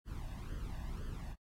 brown noise with flanger, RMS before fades -42 dBFS, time 0.05-1.36 s, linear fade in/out 50 ms, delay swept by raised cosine 0.63 to 1.14 ms, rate 2 Hz, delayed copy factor +0.75, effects AAC 48 kbps

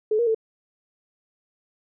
sine tone with pitch steps, 430.3 / 472.9 / 444.2 Hz, A4 / A#4 / A4, -39 / +25 / +16 cents, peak -18 dBFS, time 0.11-0.347 s, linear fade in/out 5 ms, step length 79 ms, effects none

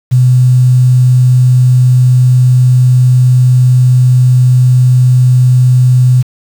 sine tone with quantisation, 126.1 Hz, B2, 36 cents sharp, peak -3 dBFS, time 0.11-6.23 s, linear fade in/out 20 ms, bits 5, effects none

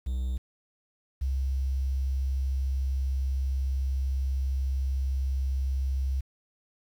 triangle / sine tone pair in turn, 63.3 / 66.52 Hz, B1 / C2, +43 / +29 cents, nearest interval minor second, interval 86 cents, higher second, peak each -25 dBFS, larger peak neither, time 0.06-0.38 / 1.21-6.21 s, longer second, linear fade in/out 10 ms, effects 9-bit

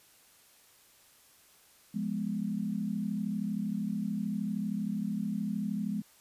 sine chord, F diminished, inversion none, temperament equal, 174.61 / 207.7 / 246.9 Hz, F3 / Ab3 / Cb4, 0 / 0 / 0 cents, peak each -37 / -32 / -38 dBFS, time 1.94-6.02 s, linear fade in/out 10 ms, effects white hiss -61 dBFS RMS until 6.2 s + resampled to 32000 Hz

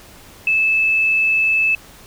sine tone, 2618 Hz, E7, 13 cents flat, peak -13 dBFS, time 0.47-1.75 s, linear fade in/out 2 ms, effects pink hiss -43 dBFS RMS until 2.06 s

